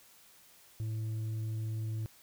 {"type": "tone with tanh clipping", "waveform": "sine", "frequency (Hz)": 110, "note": "A2", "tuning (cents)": 0, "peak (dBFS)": -34, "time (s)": [0.8, 2.06], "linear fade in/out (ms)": 0, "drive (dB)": 4, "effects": ["white hiss -60 dBFS RMS until 2.22 s"]}